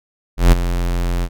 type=tone with ADSR envelope; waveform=square; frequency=43.65 Hz; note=F1; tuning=in tune; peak=-5 dBFS; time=0.37-1.29 s; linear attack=150 ms; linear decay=20 ms; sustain=-12 dB; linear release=55 ms; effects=none